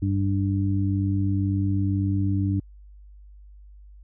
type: harmonic tone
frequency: 98 Hz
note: G2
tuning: in tune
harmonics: 1 / 2 / 3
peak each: -22 / -29 / -27 dBFS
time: 0.02-2.6 s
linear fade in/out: 5 ms
effects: added 50 Hz sine -44 dBFS peak until 4.03 s